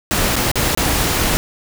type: noise with dropouts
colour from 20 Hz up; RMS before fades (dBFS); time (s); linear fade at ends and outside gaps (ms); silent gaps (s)
pink; -17; 0.11-1.37; 0; 0.356-0.364 / 0.515-0.556 / 0.749-0.774
effects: none